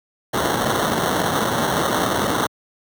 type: noise with sample-and-hold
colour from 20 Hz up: white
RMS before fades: -20 dBFS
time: 0.33-2.47 s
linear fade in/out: 10 ms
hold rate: 2450 Hz
effects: high-pass 100 Hz 12 dB/octave